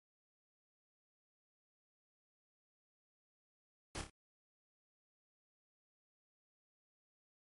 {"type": "noise with echo", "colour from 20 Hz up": "pink", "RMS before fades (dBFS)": -43, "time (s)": [3.95, 4.01], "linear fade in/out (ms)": 0, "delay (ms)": 29, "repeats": 3, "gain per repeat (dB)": -6, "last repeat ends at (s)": 4.097, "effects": ["MP3 48 kbps"]}